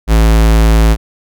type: tone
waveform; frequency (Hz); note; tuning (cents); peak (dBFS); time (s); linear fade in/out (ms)
square; 55; A1; 0; -6; 0.07-0.97; 50
effects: none